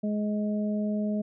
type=harmonic tone; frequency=209.9 Hz; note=G#3; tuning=19 cents sharp; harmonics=1 / 2 / 3; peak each=-26 / -38 / -35 dBFS; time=0.03-1.22 s; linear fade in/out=10 ms; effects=none